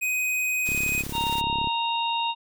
square tone, 2505 Hz, D#7, 11 cents sharp, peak -24 dBFS, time 0.01-1.03 s, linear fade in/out 20 ms
white noise with tremolo, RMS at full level -36 dBFS, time 0.65-1.42 s, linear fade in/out 20 ms, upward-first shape triangle, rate 18 Hz, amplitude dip 50%
click train, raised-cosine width 3 ms, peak -21 dBFS, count 35, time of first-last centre 0.69-1.673 s, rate 34.6 Hz
harmonic tone, 929 Hz, A#5, 6 cents flat, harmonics 1 / 3 / 4, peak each -25 / -30 / -31 dBFS, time 1.12-2.35 s, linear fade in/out 50 ms
effects none

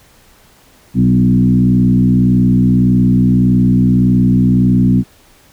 sine tone with frequency modulation, 188.1 Hz, F#3, 29 cents sharp, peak -7 dBFS, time 0.94-5.04 s, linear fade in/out 50 ms, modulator 61.7 Hz, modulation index 1.3, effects pink hiss -47 dBFS RMS until 5.52 s

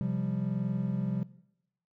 triangle chord, C suspended fourth, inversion none, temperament equal, 130.81 / 174.61 / 196 Hz, C3 / F3 / G3, 0 / 0 / 0 cents, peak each -31 dBFS, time 0.01-1.23 s, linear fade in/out 0 ms, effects noise-tail reverb RT60 0.8 s tail -19 dB re dry

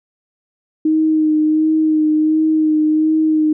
sine tone with vibrato, 311.1 Hz, D#4, in tune, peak -11 dBFS, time 0.85-3.53 s, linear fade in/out 5 ms, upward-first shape sine, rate 1.4 Hz, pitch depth 21 cents each way, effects none

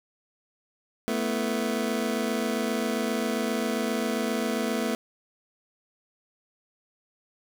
25% pulse chord, A suspended second, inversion none, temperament just, 220 / 247.5 / 330 Hz, A3 / B3 / E4, 0 / +4 / +2 cents, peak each -25 / -26 / -31 dBFS, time 1.08-4.95 s, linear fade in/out 0 ms, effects none

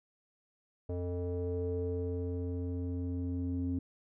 square tone with low-pass filter sweep, 88.6 Hz, F2, 25 cents sharp, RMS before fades -35 dBFS, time 0.89-3.79 s, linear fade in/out 5 ms, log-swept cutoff 530 to 290 Hz, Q 5.7, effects none

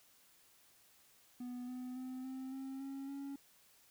triangle tone with pitch steps, 246.9 / 251.8 / 256.8 / 261.9 / 267.1 / 272.4 / 277.8 Hz, B3 / B3 / C4 / C4 / C4 / C#4 / C#4, 0 / +34 / -32 / +2 / +36 / -30 / +4 cents, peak -40 dBFS, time 1.4-3.36 s, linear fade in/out 5 ms, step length 280 ms, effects white hiss -67 dBFS RMS until 3.9 s

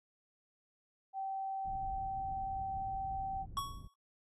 sine tone, 774 Hz, G5, 22 cents flat, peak -36 dBFS, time 1.13-3.46 s, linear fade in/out 50 ms
pink low-pass noise, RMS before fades -47 dBFS, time 1.64-3.88 s, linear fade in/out 20 ms, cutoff 130 Hz, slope 12 dB/octave
square tone with exponential decay, 1115 Hz, C#6, 10 cents sharp, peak -33 dBFS, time 3.57-3.94 s, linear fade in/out 1 ms, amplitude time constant 79 ms
effects AAC 32 kbps

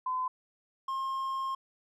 sine / triangle tone pair in turn, 1020 / 1067.6 Hz, C6 / C6, -44 / +35 cents, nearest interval minor second, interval 79 cents, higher second, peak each -29 / -29 dBFS, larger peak neither, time 0.06-0.28 / 0.88-1.55 s, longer second, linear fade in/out 5 ms, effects none

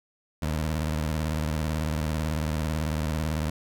20% pulse tone with vibrato, 77.6 Hz, D#2, 4 cents flat, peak -21 dBFS, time 0.42-3.5 s, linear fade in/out 5 ms, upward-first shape square, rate 18 Hz, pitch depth 100 cents each way, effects none

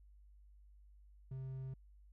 triangle tone, 131.9 Hz, C3, 14 cents sharp, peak -40 dBFS, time 1.31-1.74 s, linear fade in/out 5 ms, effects added 50 Hz sine -59 dBFS peak until 2.12 s

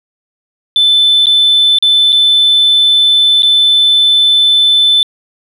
sine tone with dropouts, 3520 Hz, A7, in tune, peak -4 dBFS, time 0.76-5.03 s, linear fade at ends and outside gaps 1 ms, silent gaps 1.258-1.268 / 1.786-1.825 / 2.122-2.127 / 3.422-3.431 s, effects tanh soft clip ceiling -2 dBFS

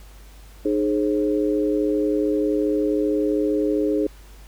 sine tone cluster, 305.8 / 418.6 / 534 Hz, D#4 / G#4 / C5, -30 / +14 / +35 cents, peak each -21 / -22 / -27 dBFS, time 0.65-4.07 s, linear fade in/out 5 ms, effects added 50 Hz sine -42 dBFS peak until 4.47 s + pink hiss -51 dBFS RMS until 4.47 s

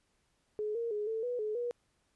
sine tone with pitch steps, 424.1 / 465.4 / 418.3 / 445.4 / 489.9 / 427.2 / 481.6 Hz, G#4 / A#4 / G#4 / A4 / B4 / G#4 / B4, +36 / -3 / +12 / +21 / -14 / +49 / -44 cents, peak -32 dBFS, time 0.59-1.71 s, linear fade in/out 0 ms, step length 160 ms, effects pink hiss -75 dBFS RMS until 2.15 s + resampled to 24000 Hz

